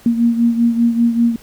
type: beating tone pair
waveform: sine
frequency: 233.1 / 238.2 Hz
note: A#3 / A#3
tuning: 0 / +38 cents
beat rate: 5.1 Hz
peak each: -12 / -18 dBFS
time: 0.06-1.36 s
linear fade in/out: 2 ms
effects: pink hiss -45 dBFS RMS until 1.42 s